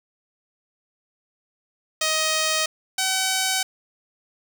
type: tone pair in turn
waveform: 5% pulse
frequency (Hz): 628 / 759.4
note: D#5 / F#5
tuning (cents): +16 / +45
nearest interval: minor third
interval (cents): 329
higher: second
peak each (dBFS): -9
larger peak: neither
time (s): 2.01-2.66 / 2.98-3.63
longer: neither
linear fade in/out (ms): 5
effects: none